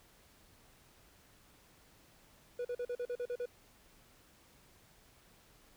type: tone bursts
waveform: triangle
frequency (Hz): 488.1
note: B4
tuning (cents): -20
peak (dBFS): -33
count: 9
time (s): 2.59-3.457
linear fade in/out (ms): 5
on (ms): 59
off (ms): 42
effects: pink hiss -64 dBFS RMS until 5.76 s